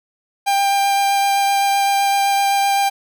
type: tone with vibrato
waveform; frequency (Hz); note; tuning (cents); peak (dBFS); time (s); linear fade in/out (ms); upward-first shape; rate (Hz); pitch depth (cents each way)
45% pulse; 795; G5; +24; -14; 0.46-2.9; 20; sine; 7.8; 9
effects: none